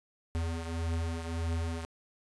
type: beating tone pair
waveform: square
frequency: 82.41 / 84.11 Hz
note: E2 / E2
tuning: 0 / +35 cents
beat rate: 1.7 Hz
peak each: -33 / -39 dBFS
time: 0.35-1.85 s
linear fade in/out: 0 ms
effects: resampled to 24000 Hz